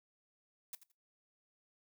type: noise with echo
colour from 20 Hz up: blue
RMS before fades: -44 dBFS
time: 0.73-0.75 s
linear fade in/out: 2 ms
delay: 84 ms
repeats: 2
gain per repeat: -14 dB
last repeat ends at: 0.918 s
effects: noise-tail reverb RT60 0.2 s tail -18 dB re dry